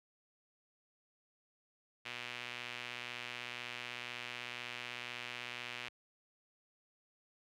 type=tone with band-pass filter; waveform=sawtooth; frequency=122 Hz; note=B2; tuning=21 cents flat; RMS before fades=-45 dBFS; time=2.05-5.89 s; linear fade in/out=10 ms; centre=2600 Hz; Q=2.3; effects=none